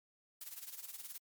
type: noise with tremolo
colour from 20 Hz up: blue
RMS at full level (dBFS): -45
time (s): 0.41-1.18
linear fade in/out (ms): 2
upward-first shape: sine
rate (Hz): 19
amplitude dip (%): 75
effects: MP3 96 kbps